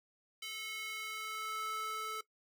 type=tone with high-pass filter sweep; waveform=square; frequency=435.6 Hz; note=A4; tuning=17 cents flat; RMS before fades=-41 dBFS; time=0.42-2.21 s; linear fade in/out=5 ms; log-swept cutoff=2700 to 930 Hz; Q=2.5; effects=noise-tail reverb RT60 0.1 s tail -17 dB re dry